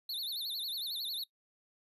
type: tone with vibrato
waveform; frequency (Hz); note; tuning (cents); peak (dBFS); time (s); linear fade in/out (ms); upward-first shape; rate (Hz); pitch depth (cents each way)
square; 3966; B7; +7; -36; 0.09-1.24; 5; sine; 11; 200
effects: noise-tail reverb RT60 0.1 s tail -21 dB re dry + resampled to 32000 Hz